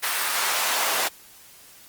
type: noise with high-pass filter sweep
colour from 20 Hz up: pink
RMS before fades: -24 dBFS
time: 0.02-1.09 s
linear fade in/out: 20 ms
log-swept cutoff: 1300 to 660 Hz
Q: 1
effects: white hiss -49 dBFS RMS until 1.88 s + Opus 32 kbps